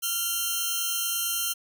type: tone pair together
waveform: 5% pulse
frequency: 1385 / 3109 Hz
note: F6 / G7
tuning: -15 / -15 cents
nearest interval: octave + major second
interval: 1400 cents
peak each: -19 dBFS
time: 0.02-1.54 s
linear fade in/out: 20 ms
effects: none